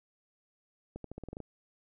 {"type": "accelerating click train", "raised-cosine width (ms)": 2, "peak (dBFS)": -28, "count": 9, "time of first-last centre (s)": [0.96, 1.403], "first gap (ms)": 83, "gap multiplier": 0.88, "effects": []}